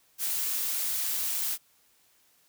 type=noise; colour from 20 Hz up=blue; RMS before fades=-30 dBFS; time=0.18-1.58 s; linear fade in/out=50 ms; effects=white hiss -65 dBFS RMS until 2.48 s